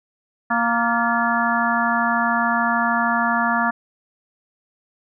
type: harmonic tone with a mistuned harmonic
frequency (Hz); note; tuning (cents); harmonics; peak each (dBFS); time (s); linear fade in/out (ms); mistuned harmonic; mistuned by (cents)
233.1; A#3; 0; 1 / 3 / 4 / 5 / 6 / 7; -24 / -24 / -24 / -24 / -24 / -24; 0.5-3.71; 10; 7; +83
effects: none